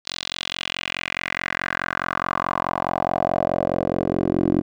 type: tone with band-pass filter sweep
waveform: 10% pulse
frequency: 44.73 Hz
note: F1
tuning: 42 cents sharp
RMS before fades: -24 dBFS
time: 0.05-4.62 s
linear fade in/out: 20 ms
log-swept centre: 4300 to 320 Hz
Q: 3.2
effects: none